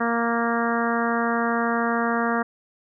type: harmonic tone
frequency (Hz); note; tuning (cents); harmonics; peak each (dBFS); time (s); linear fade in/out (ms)
233.1; A#3; 0; 1 / 2 / 3 / 4 / 5 / 6 / 7 / 8; -25 / -28 / -28 / -31 / -28 / -30 / -31 / -34; 0-2.43; 10
effects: none